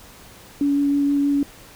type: tone with vibrato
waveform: sine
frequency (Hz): 283.8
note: C#4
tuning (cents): +41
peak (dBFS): -16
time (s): 0.61-1.43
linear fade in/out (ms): 2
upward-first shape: sine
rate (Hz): 6.3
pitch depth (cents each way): 9
effects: pink hiss -45 dBFS RMS until 1.75 s